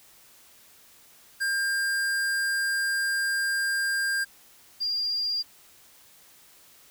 square / sine tone pair in turn, 1600 / 4795 Hz, G6 / D8, +35 / +35 cents, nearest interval octave + perfect fifth, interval 1900 cents, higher second, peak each -25 dBFS, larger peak neither, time 1.4-4.25 / 4.8-5.43 s, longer first, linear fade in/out 20 ms, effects white hiss -55 dBFS RMS until 6.9 s

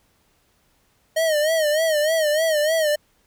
square tone with vibrato, 622.3 Hz, D#5, in tune, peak -18 dBFS, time 1.16-2.96 s, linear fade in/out 10 ms, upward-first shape sine, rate 3.3 Hz, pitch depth 92 cents each way, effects pink hiss -63 dBFS RMS until 3.26 s

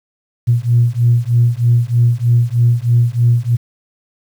sine beating tone pair, 117.6 / 120.8 Hz, A#2 / B2, +16 / -38 cents, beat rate 3.2 Hz, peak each -12 dBFS, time 0.47-3.57 s, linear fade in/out 20 ms, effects tanh soft clip ceiling -2 dBFS + 7-bit

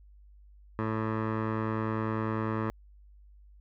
15% pulse tone with low-pass filter, 110 Hz, A2, in tune, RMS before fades -31 dBFS, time 0.79-2.7 s, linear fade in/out 0 ms, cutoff 1400 Hz, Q 2.1, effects added 50 Hz sine -52 dBFS peak until 3.6 s

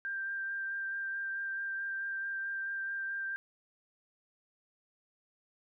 sine tone with vibrato, 1582 Hz, G6, 15 cents sharp, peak -34 dBFS, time 0.05-3.36 s, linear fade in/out 0 ms, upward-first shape sine, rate 4.6 Hz, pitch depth 13 cents each way, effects none

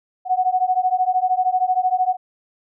sine beating tone pair, 733 / 746 Hz, F#5 / F#5, -16 / +14 cents, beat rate 13 Hz, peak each -19 dBFS, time 0.25-2.17 s, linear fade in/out 50 ms, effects none

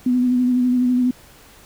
sine tone with vibrato, 249.3 Hz, B3, 16 cents sharp, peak -14 dBFS, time 0.06-1.11 s, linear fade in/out 5 ms, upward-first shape sine, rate 12 Hz, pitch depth 27 cents each way, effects pink hiss -47 dBFS RMS until 1.65 s

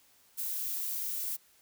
violet noise, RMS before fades -35 dBFS, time 0.37-1.37 s, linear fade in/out 20 ms, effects white hiss -64 dBFS RMS until 1.61 s

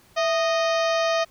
harmonic tone with a mistuned harmonic, 620 Hz, D#5, 6 cents flat, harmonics 1 / 2 / 3 / 4 / 5 / 6 / 7 / 8 / 9 / 10, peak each -21 / -27 / -31 / -33 / -35 / -37 / -38 / -39 / -40 / -41 dBFS, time 0.16-1.25 s, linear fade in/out 20 ms, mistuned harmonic 1, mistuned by +110 cents, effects pink hiss -56 dBFS RMS until 1.3 s

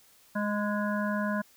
harmonic tone with a mistuned harmonic, 207.7 Hz, G#3, in tune, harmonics 1 / 3 / 5 / 7 / 8, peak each -29 / -34 / -36 / -37 / -38 dBFS, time 0.35-1.42 s, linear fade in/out 10 ms, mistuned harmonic 5, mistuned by -23 cents, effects white hiss -60 dBFS RMS until 1.56 s

